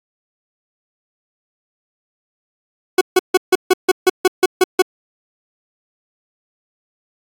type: tone bursts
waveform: 40% pulse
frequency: 370 Hz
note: F#4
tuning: in tune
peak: -7 dBFS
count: 11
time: 2.98-4.821 s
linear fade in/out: 5 ms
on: 31 ms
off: 150 ms
effects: AAC 64 kbps